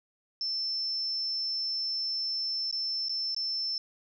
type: tone with dropouts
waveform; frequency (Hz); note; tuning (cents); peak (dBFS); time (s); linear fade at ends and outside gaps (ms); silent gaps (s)
sine; 5320; E8; +15; -29; 0.41-3.78; 1; 2.712-2.726 / 3.085-3.094 / 3.347-3.364
effects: none